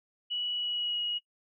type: tone with pitch glide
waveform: sine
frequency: 2937 to 2898 Hz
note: F#7 to F#7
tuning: -13 to -37 cents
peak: -30 dBFS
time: 0.3-1.19 s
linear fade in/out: 20 ms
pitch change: -24 cents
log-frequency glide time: 0.54-1.01 s
effects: noise-tail reverb RT60 0.1 s tail -18 dB re dry